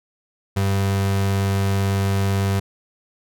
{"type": "tone", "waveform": "35% pulse", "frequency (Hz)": 98, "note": "G2", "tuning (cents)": 0, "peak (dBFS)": -16, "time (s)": [0.56, 2.6], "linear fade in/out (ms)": 10, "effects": []}